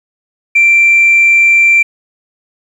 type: tone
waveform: sine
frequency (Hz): 2354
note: D7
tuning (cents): +3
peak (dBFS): -3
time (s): 0.55-1.83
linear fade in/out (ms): 10
effects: tanh soft clip ceiling -1 dBFS + 7-bit